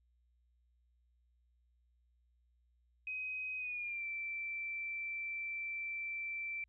sine tone with pitch glide, 2520 to 2338 Hz, D#7 to D7, +21 to -8 cents, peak -38 dBFS, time 3.07-6.64 s, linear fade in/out 2 ms, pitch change -129 cents, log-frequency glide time 3.58-4.05 s, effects added 60 Hz sine -70 dBFS peak until 6.68 s

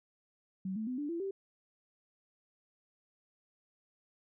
sine tone with pitch steps, 189.4 / 218.8 / 252.8 / 292.1 / 337.5 / 389.9 Hz, F#3 / A3 / B3 / D4 / E4 / G4, +41 / -9 / +41 / -9 / +41 / -9 cents, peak -34 dBFS, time 0.65-1.31 s, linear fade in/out 5 ms, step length 110 ms, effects none

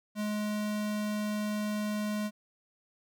square tone, 210.3 Hz, G#3, 22 cents sharp, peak -31 dBFS, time 0.15-2.31 s, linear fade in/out 50 ms, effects none

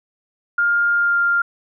sine tone with pitch glide, 1408 to 1397.5 Hz, F6 to F6, +14 to +1 cents, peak -14 dBFS, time 0.58-1.42 s, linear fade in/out 5 ms, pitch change -13 cents, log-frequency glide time 0.94-1.17 s, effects none

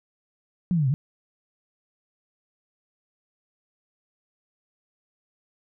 sine linear two-way sweep, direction down then up, 186.4 to 123.7 to 161.1 Hz, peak -19 dBFS, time 0.71-0.94 s, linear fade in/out 0 ms, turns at 0.89 s, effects none

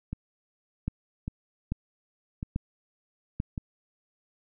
two click trains, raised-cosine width 5 ms, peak -20 / -16 dBFS, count 4 / 4, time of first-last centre 0.13-3.578 / 0.88-3.401 s, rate 0.87 / 1.19 Hz, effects none

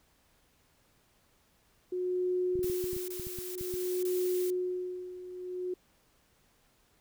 sine tone with tremolo, 363.5 Hz, F#4, 31 cents flat, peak -27 dBFS, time 1.92-5.74 s, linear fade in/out 5 ms, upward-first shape sine, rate 0.53 Hz, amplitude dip 80%
clicks, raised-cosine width 5 ms, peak -31 dBFS, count 12, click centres 2.555 / 2.592 / 2.644 / 2.699 / 2.841 / 2.932 / 2.965 / 3.197 / 3.269 / 3.387 / 3.611 / 3.74 s
blue noise bursts, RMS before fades -42 dBFS, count 4, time 2.63-4.502 s, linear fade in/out 0 ms, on 450 ms, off 24 ms
effects pink hiss -68 dBFS RMS until 7 s

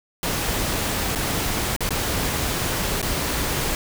pink noise with dropouts, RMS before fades -24 dBFS, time 0.23-3.75 s, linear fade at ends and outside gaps 1 ms, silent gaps 1.151-1.157 / 1.764-1.806 / 1.891-1.906 / 3.016-3.027 s, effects none

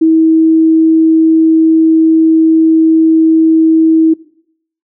sine tone, 321.6 Hz, E4, 43 cents flat, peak -4 dBFS, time 0.01-4.14 s, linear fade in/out 10 ms, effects noise-tail reverb RT60 0.7 s tail -21 dB re dry

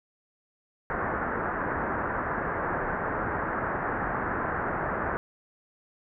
white low-pass noise, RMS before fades -30 dBFS, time 0.9-5.17 s, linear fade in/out 0 ms, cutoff 1700 Hz, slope 48 dB/octave, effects none

